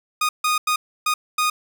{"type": "tone bursts at uneven times", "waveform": "sawtooth", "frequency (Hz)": 1236, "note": "D#6", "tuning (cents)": -12, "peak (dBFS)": -14, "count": 5, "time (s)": [[0.21, 0.29], [0.44, 0.58], [0.67, 0.76], [1.06, 1.14], [1.38, 1.5]], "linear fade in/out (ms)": 5, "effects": []}